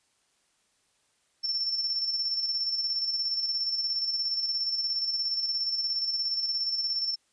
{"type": "tone with tremolo", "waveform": "sine", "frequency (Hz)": 5390, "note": "E8", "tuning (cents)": 38, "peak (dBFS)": -25, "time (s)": [1.43, 7.16], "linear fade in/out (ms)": 20, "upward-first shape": "square", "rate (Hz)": 17, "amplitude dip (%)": 40, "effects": ["white hiss -70 dBFS RMS until 7.32 s", "resampled to 22050 Hz"]}